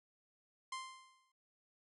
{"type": "tone with exponential decay", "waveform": "sawtooth", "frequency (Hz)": 1046.5, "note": "C6", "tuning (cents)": 0, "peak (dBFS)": -35, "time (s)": [0.72, 1.32], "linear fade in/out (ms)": 5, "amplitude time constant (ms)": 130, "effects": ["MP3 48 kbps"]}